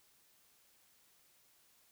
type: silence
effects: white hiss -69 dBFS RMS until 1.91 s